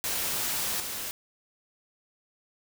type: noise with level steps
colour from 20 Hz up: white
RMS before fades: -30 / -35 dBFS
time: 0.04-1.11 s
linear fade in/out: 0 ms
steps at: 0.8 s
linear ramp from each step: 2 ms
effects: none